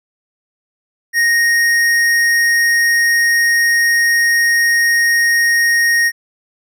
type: tone with hard clipping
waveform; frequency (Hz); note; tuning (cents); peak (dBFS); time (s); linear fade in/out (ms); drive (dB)
sine; 1864; A#6; -1; -12; 1.13-6.12; 50; 13
effects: none